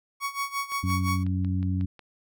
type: tone with tremolo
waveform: 30% pulse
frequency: 1117 Hz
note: C#6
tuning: 13 cents sharp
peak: -23 dBFS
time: 0.2-1.24 s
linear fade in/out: 50 ms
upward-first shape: sine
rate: 5.8 Hz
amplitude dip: 85%
type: click train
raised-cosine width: 0.3 ms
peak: -31 dBFS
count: 8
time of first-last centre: 0.72-1.993 s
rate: 5.5 Hz
type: harmonic tone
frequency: 92.5 Hz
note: F#2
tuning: in tune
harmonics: 1 / 2 / 3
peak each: -25 / -30 / -33 dBFS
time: 0.83-1.86 s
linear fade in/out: 10 ms
effects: none